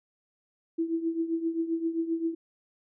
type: tone with tremolo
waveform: sine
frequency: 329.6 Hz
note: E4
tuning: in tune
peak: -23 dBFS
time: 0.78-2.35 s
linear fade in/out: 10 ms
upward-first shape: triangle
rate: 7.6 Hz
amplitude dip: 80%
effects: none